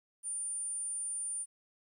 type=tone; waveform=sine; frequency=9220 Hz; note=D9; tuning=33 cents flat; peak=-32 dBFS; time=0.23-1.46 s; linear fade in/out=50 ms; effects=tanh soft clip ceiling -34 dBFS + 12-bit